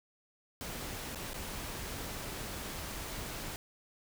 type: noise with dropouts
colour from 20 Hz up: pink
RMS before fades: -41 dBFS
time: 0.61-3.56 s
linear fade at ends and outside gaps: 0 ms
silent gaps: 1.148-1.157 / 1.333-1.342 s
effects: none